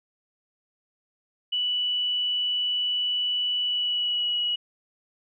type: tone with pitch glide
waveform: sine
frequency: 2960 to 2918 Hz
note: F#7 to F#7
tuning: 0 to -25 cents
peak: -23 dBFS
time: 1.52-4.56 s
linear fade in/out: 10 ms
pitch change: -25 cents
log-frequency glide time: 3.61-4.39 s
effects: none